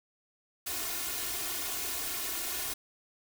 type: noise with comb filter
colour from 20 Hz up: white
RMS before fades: -35 dBFS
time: 0.66-2.74 s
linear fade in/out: 10 ms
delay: 2.8 ms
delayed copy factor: +0.9
effects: none